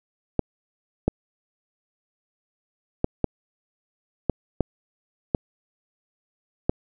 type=clicks; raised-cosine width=2 ms; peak=-6 dBFS; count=8; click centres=0.393 / 1.08 / 3.044 / 3.243 / 4.297 / 4.607 / 5.348 / 6.695 s; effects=none